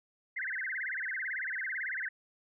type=tone with vibrato; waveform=sine; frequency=1793 Hz; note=A6; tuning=32 cents sharp; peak=-33 dBFS; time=0.36-2.09 s; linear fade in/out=10 ms; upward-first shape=sine; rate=18 Hz; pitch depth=290 cents each way; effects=none